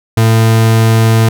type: tone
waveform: 40% pulse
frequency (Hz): 112.5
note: A2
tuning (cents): +39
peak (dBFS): -5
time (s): 0.17-1.29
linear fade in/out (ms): 5
effects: none